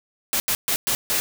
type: noise bursts at uneven times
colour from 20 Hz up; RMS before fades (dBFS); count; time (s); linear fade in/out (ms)
white; -22; 5; 0.33-0.4 / 0.48-0.55 / 0.68-0.76 / 0.87-0.95 / 1.1-1.2; 0
effects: none